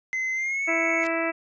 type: tone with pitch glide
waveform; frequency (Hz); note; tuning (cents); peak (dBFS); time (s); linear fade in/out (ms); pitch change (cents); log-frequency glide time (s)
triangle; 2054 to 2214; C7 to C#7; -33 to -3; -23; 0.13-1.04; 0; +130; 0.33-0.63
type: harmonic tone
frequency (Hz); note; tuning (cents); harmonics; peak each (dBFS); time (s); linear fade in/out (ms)
329.8; E4; +1; 1 / 2 / 3 / 4 / 5 / 6 / 7 / 8; -29 / -28 / -37 / -33 / -36 / -31 / -32 / -36; 0.67-1.32; 20
type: noise with exponential growth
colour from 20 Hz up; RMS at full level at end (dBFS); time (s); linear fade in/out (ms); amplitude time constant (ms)
white; -35; 0.96-1.07; 2; 23
effects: resampled to 16000 Hz